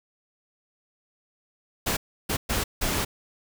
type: noise bursts at uneven times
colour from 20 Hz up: pink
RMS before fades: -26 dBFS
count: 4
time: 1.86-1.97 / 2.29-2.37 / 2.49-2.64 / 2.81-3.05 s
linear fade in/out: 10 ms
effects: none